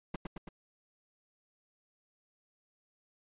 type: noise with echo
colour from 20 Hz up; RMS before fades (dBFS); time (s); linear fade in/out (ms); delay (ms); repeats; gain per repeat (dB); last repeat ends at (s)
brown; -36; 0.14-0.16; 5; 110; 3; -3; 0.49
effects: resampled to 8000 Hz